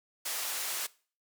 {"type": "band-pass noise", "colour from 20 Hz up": "white", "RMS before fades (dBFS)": -35, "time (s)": [0.25, 0.87], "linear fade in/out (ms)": 10, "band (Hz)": [540, 16000], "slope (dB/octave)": 12, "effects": ["noise-tail reverb RT60 0.4 s tail -21 dB re dry"]}